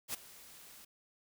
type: noise with ADSR envelope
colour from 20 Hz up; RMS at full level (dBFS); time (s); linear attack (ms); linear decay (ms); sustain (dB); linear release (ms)
white; -36; 0.08-0.85; 60; 10; -19; 8
effects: none